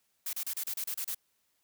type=noise bursts; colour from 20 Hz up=blue; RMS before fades=-35 dBFS; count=9; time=0.26-1.147 s; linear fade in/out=5 ms; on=71 ms; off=31 ms; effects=white hiss -75 dBFS RMS until 1.63 s